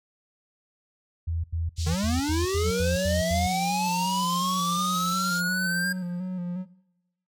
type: tone bursts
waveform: sine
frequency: 83 Hz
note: E2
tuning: 12 cents sharp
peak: -25 dBFS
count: 9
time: 1.27-3.472 s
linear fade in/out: 10 ms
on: 170 ms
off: 84 ms
type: band-pass noise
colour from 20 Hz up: white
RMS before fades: -38 dBFS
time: 1.76-5.42 s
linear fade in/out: 50 ms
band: 3500 to 6800 Hz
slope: 24 dB/octave
type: linear sweep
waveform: square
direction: up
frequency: 146.83 to 1617 Hz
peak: -26 dBFS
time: 1.86-5.93 s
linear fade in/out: 10 ms
type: tone with vibrato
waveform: triangle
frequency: 180.2 Hz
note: F#3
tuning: 45 cents flat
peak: -26 dBFS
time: 2.63-6.66 s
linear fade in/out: 50 ms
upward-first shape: square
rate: 2.8 Hz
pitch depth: 38 cents each way
effects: noise-tail reverb RT60 1.0 s tail -21 dB re dry